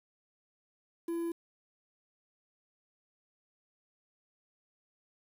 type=tone with quantisation; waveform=triangle; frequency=336.7 Hz; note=E4; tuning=37 cents sharp; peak=-30 dBFS; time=1.08-1.32 s; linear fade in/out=5 ms; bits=9; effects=none